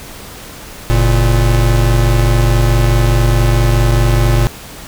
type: tone pair together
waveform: square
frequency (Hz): 47.08 / 116.54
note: F#1 / A#2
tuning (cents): +31 / 0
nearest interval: octave + major third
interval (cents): 1569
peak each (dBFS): -12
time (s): 0.9-4.47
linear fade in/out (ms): 0
effects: pink hiss -32 dBFS RMS until 4.87 s